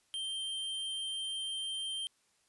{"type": "tone", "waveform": "square", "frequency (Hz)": 3147, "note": "G7", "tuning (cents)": 6, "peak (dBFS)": -36, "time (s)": [0.14, 2.07], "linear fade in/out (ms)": 0, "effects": ["white hiss -72 dBFS RMS until 2.48 s", "resampled to 24000 Hz"]}